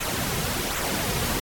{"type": "noise with flanger", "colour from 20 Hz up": "pink", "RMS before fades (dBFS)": -27, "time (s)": [0, 1.4], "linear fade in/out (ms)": 10, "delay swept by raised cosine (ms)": [0.2, 3.5], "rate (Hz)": 1.3, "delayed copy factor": -0.55, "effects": ["AAC 64 kbps"]}